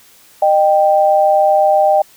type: tone pair together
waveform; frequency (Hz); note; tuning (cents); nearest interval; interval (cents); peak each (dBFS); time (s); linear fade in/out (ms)
sine; 612 / 784.2; D#5 / G5; -29 / 0; major third; 429; -11; 0.42-2.02; 5
effects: white hiss -46 dBFS RMS until 2.16 s